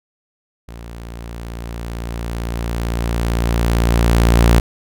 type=tone with level ramp; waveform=sawtooth; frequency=57.8 Hz; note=A#1; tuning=14 cents flat; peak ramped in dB=-28 to -4 dBFS; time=0.68-4.6 s; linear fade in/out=5 ms; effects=none